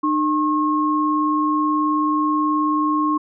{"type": "tone pair together", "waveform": "sine", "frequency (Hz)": [303.1, 1080], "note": ["D#4", "C#6"], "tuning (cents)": [-45, -45], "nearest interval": "octave + minor seventh", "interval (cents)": 2200, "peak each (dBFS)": -19, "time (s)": [0.03, 3.18], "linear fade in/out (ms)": 10, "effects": []}